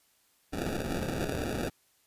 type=noise with sample-and-hold; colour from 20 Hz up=white; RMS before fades=-33 dBFS; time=0.52-1.7 s; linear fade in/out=20 ms; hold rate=1050 Hz; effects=white hiss -68 dBFS RMS until 2.06 s + resampled to 32000 Hz